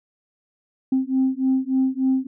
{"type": "beating tone pair", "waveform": "sine", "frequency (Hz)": [261.1, 264.5], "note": ["C4", "C4"], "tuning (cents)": [-3, 19], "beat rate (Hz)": 3.4, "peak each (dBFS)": -20, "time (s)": [0.92, 2.27], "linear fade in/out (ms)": 5, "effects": ["tanh soft clip ceiling -12 dBFS"]}